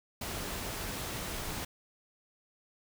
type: noise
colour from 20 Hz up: pink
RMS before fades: -38 dBFS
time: 0.21-1.65 s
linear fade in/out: 5 ms
effects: none